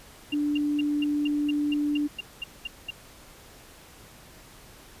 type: tone bursts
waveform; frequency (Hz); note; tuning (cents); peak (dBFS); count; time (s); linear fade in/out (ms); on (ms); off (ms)
sine; 2792; F7; -1; -29; 12; 0.32-2.906; 5; 23; 210
type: tone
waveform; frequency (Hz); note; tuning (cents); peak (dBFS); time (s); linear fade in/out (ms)
sine; 293.7; D4; 0; -23; 0.32-2.08; 20
effects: pink hiss -50 dBFS RMS until 5 s + resampled to 32000 Hz